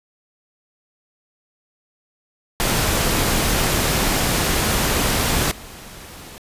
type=noise with level steps; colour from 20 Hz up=pink; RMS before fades=-19 / -38 dBFS; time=2.6-6.38 s; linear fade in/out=0 ms; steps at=5.51 s; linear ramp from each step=5 ms; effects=resampled to 32000 Hz